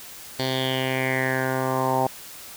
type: tone with low-pass filter sweep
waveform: 10% pulse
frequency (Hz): 130.81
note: C3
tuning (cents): 0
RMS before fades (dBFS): -24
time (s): 0.39-2.07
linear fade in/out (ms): 5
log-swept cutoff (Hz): 4300 to 830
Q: 5.2
effects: white hiss -41 dBFS RMS until 2.56 s